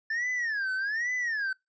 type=tone with vibrato; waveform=triangle; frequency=1746 Hz; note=A6; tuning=14 cents flat; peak=-26 dBFS; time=0.1-1.53 s; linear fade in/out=5 ms; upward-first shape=sine; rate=1.2 Hz; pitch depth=240 cents each way; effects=noise-tail reverb RT60 0.2 s tail -24 dB re dry + resampled to 16000 Hz